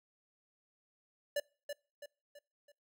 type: tone with echo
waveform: square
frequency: 580 Hz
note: D5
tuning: 22 cents flat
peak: -32 dBFS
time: 1.36-1.4 s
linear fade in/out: 5 ms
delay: 330 ms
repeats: 4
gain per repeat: -7 dB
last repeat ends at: 2.72 s
effects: noise-tail reverb RT60 0.4 s tail -26 dB re dry